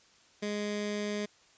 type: tone with notch filter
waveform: 15% pulse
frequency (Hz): 207.7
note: G#3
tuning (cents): 0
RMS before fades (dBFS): -34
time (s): 0.42-1.26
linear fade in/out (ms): 10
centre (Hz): 860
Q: 1.6
effects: white hiss -62 dBFS RMS until 1.57 s + resampled to 16000 Hz